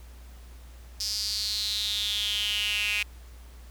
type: tone with high-pass filter sweep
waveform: sawtooth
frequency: 207.7 Hz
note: G#3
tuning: in tune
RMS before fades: -29 dBFS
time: 1-3.03 s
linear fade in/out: 5 ms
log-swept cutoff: 5100 to 2500 Hz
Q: 7.4
effects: added 60 Hz sine -44 dBFS peak until 3.7 s + pink hiss -56 dBFS RMS until 3.7 s